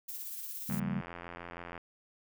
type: noise with tremolo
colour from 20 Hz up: violet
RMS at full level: -40 dBFS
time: 0.08-0.8 s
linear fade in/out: 10 ms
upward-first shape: sine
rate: 17 Hz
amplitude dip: 35%
type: chord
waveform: sine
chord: G half-diminished seventh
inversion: second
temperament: equal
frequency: 138.59 / 174.61 / 196 / 233.1 Hz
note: Db3 / F3 / G3 / Bb3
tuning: 0 / 0 / 0 / 0 cents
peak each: -38 / -40 / -34 / -39 dBFS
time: 0.69-1.01 s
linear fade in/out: 5 ms
type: click train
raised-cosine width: 0.5 ms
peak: -28 dBFS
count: 94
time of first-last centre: 0.7-1.778 s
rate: 86.3 Hz
effects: none